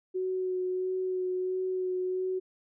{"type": "tone with vibrato", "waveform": "sine", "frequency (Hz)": 370, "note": "F#4", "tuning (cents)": 0, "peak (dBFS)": -28, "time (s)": [0.14, 2.4], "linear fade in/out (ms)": 20, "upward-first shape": "sine", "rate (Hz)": 1.5, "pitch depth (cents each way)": 14, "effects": []}